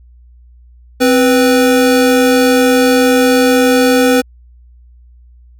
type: tone pair together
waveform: square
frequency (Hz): 261.6 / 493.9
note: C4 / B4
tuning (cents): 0 / 0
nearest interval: major seventh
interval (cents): 1100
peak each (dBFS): -11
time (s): 1-4.22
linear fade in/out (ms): 20
effects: added 60 Hz sine -39 dBFS peak until 5.59 s